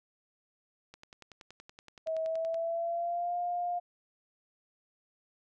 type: click train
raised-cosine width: 0.2 ms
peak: -32 dBFS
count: 18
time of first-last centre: 0.94-2.544 s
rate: 10.6 Hz
type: tone with pitch glide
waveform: sine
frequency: 643 to 705.3 Hz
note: E5 to F5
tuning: -43 to +17 cents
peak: -30 dBFS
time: 2.06-3.8 s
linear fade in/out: 20 ms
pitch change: +160 cents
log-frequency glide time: 2.22-3.36 s
effects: none